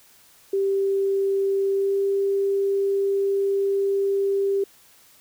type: tone with pitch glide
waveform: sine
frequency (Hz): 392 to 395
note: G4 to G4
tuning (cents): 0 to +13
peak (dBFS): -19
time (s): 0.53-4.64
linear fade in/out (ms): 5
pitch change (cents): +13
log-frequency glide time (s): 1.72-1.97
effects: white hiss -54 dBFS RMS until 5.2 s